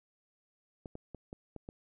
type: clicks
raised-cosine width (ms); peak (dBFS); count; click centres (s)
2; -30; 6; 0.858 / 0.954 / 1.147 / 1.329 / 1.563 / 1.689
effects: none